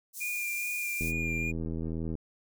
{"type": "high-pass noise", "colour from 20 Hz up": "pink", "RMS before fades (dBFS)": -40, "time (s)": [0.13, 1.13], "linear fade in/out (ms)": 50, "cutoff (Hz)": 6600, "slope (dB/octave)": 24}
{"type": "tone with vibrato", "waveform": "triangle", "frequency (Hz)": 2412, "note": "D7", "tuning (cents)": 46, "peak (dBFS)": -30, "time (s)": [0.2, 1.52], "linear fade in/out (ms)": 20, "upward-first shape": "sine", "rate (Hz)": 2.4, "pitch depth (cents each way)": 21}
{"type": "click train", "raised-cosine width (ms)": 3, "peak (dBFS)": -23, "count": 94, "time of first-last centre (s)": [1.01, 2.153], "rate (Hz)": 81.4}
{"effects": []}